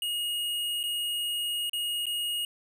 square tone with dropouts, 2872 Hz, F7, 48 cents sharp, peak -29 dBFS, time 0.02-2.45 s, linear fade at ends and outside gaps 2 ms, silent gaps 0.831-0.837 / 1.696-1.732 / 2.057-2.066 s, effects none

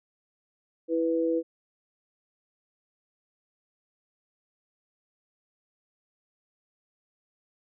sine tone pair together, 329.6 / 493.9 Hz, E4 / B4, 0 / 0 cents, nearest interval perfect fifth, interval 700 cents, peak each -26 dBFS, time 0.88-1.43 s, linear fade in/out 50 ms, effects none

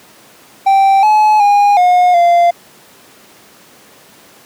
triangle tone with pitch steps, 781 / 854 / 816 / 719 / 692 Hz, G5 / G#5 / G#5 / F#5 / F5, -7 / +48 / -31 / -50 / -16 cents, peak -4 dBFS, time 0.66-2.51 s, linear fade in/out 10 ms, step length 370 ms, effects pink hiss -42 dBFS RMS until 4.45 s + high-pass 200 Hz 12 dB/octave

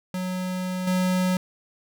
square tone with level steps, 183.8 Hz, F#3, 11 cents flat, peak -27 / -21 dBFS, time 0.14-1.37 s, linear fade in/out 2 ms, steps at 0.87 s, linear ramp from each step 5 ms, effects none

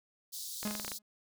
pink high-pass noise, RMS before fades -42 dBFS, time 0.32-0.99 s, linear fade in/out 20 ms, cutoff 3900 Hz, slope 48 dB/octave
clicks, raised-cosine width 0.3 ms, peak -23 dBFS, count 8, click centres 0.63 / 0.675 / 0.71 / 0.752 / 0.798 / 0.848 / 0.88 / 0.918 s
45% pulse tone with exponential decay, 210 Hz, G#3, 19 cents sharp, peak -32 dBFS, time 0.65-1.02 s, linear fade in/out 2 ms, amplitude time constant 79 ms
effects none

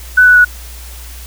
sine tone with pitch steps, 1495 / 1481.2 / 1467.6 Hz, F#6 / F#6 / F#6, +17 / +1 / -15 cents, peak -3 dBFS, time 0.17-0.449 s, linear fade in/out 10 ms, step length 93 ms, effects added 60 Hz sine -29 dBFS peak until 1.26 s + white hiss -35 dBFS RMS until 1.26 s

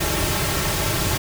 pink noise with comb filter, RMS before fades -22 dBFS, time 0-1.18 s, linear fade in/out 10 ms, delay 4.1 ms, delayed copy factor -0.65, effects none

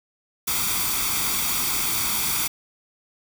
white noise with comb filter, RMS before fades -24 dBFS, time 0.47-2.48 s, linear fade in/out 10 ms, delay 0.86 ms, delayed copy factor +0.65, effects none

